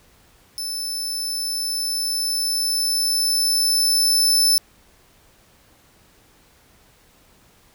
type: tone with level ramp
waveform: sawtooth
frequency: 5274 Hz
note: E8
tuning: in tune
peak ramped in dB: -23 to -11 dBFS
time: 0.58-4.58 s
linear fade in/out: 0 ms
effects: pink hiss -55 dBFS RMS until 7.74 s